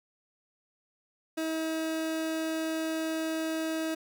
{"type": "tone", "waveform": "30% pulse", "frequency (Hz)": 320.1, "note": "D#4", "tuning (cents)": 49, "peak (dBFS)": -27, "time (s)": [1.37, 3.95], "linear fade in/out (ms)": 10, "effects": []}